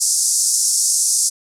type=band-pass noise; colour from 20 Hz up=white; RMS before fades=-17 dBFS; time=0-1.3 s; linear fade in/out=20 ms; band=5200 to 10000 Hz; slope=48 dB/octave; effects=none